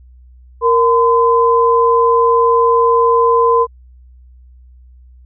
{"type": "tone pair together", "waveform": "sine", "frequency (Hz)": [466.2, 1019.1], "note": ["A#4", "C6"], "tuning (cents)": [0, -46], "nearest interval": "octave + major second", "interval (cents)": 1354, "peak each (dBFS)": -11, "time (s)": [0.61, 3.67], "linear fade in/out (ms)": 50, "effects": ["added 62 Hz sine -39 dBFS peak until 5.25 s"]}